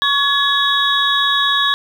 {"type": "tone cluster", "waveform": "sine", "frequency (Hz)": [1119, 1691, 3377, 3787], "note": ["C#6", "G#6", "G#7", "A#7"], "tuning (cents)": [16, 31, 28, 27], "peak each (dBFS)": -18, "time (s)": [0.02, 1.74], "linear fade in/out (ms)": 0, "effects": ["tanh soft clip ceiling -2 dBFS", "7-bit"]}